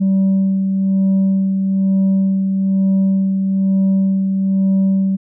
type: tone with tremolo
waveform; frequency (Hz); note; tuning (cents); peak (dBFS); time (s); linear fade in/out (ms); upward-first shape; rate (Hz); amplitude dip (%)
sine; 192.7; G3; -29; -8; 0-5.17; 20; sine; 1.1; 45
effects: tanh soft clip ceiling -10 dBFS